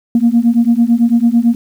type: beating tone pair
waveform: sine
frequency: 230 / 239 Hz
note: A#3 / A#3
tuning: -23 / +43 cents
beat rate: 9 Hz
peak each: -10 dBFS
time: 0.15-1.55 s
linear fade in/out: 2 ms
effects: tanh soft clip ceiling -2 dBFS + 7-bit